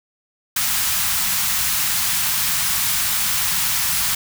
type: band-stop noise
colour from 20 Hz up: white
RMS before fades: -20 dBFS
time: 0.56-4.15 s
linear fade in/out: 5 ms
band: 200 to 860 Hz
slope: 24 dB/octave
effects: none